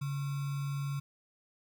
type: tone with sample-and-hold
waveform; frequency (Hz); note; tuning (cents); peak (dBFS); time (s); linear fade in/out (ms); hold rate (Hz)
sine; 140.6; C#3; +25; -32; 0.01-1; 10; 1225
effects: none